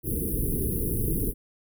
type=band-stop noise; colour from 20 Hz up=pink; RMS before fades=-27 dBFS; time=0.03-1.34 s; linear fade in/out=50 ms; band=470 to 9900 Hz; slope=96 dB/octave; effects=none